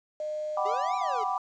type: tone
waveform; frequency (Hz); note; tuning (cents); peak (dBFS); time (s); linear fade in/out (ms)
sine; 610; D#5; -34; -30; 0.2-0.74; 2
type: chord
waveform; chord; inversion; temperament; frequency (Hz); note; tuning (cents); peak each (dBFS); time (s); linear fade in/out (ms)
sine; G major seventh; third; equal with one note detuned; 740 / 780.4 / 987.8 / 1174.7; F#5 / G5 / B5 / D6; 0 / -8 / 0 / 0; -32; 0.57-1.38; 2
type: exponential two-way sweep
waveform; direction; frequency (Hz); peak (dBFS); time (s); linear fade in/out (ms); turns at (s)
square; up then down; 392 to 812 to 405; -35; 0.65-1.24; 10; 0.96
effects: resampled to 16000 Hz + 9-bit